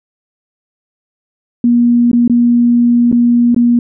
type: tone with dropouts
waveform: sine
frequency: 239.1 Hz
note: A#3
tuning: 44 cents sharp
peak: -6 dBFS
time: 1.64-3.79 s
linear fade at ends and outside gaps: 2 ms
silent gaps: 2.115-2.131 / 2.278-2.297 / 3.116-3.126 / 3.546-3.563 s
effects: none